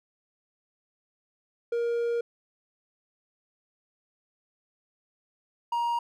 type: tone pair in turn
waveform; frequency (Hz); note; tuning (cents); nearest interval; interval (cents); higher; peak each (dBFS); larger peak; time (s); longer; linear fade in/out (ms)
triangle; 470.5 / 943.7; A#4 / A#5; +16 / +21; octave; 1205; second; -23; neither; 1.72-2.21 / 5.72-5.99; first; 5
effects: none